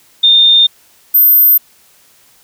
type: tone pair in turn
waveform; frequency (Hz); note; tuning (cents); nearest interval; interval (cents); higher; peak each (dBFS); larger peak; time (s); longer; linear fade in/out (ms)
sine; 3629 / 13630; A#7 / G#9; -47 / +44; octave + major seventh; 2291; second; -4; neither; 0.23-0.67 / 1.14-1.58; neither; 10
effects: white hiss -48 dBFS RMS until 2.43 s